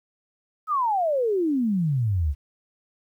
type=exponential sweep; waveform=sine; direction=down; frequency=1307 to 66.7 Hz; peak=-20 dBFS; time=0.67-2.35 s; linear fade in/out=50 ms; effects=10-bit